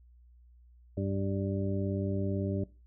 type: harmonic tone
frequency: 98 Hz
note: G2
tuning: in tune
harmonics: 1 / 2 / 3 / 4 / 6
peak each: -32 / -35 / -37 / -38 / -40 dBFS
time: 0.97-2.64 s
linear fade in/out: 5 ms
effects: noise-tail reverb RT60 0.3 s tail -20 dB re dry + added 60 Hz sine -55 dBFS peak until 2.86 s